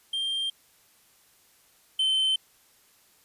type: tone pair in turn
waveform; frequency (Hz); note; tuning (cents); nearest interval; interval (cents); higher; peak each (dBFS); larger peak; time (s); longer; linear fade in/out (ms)
triangle; 3180 / 3081; G7 / G7; +24 / -31; minor second; 55; first; -25 / -20; second; 0.13-0.5 / 1.99-2.36; neither; 5
effects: white hiss -61 dBFS RMS until 3.24 s + resampled to 32000 Hz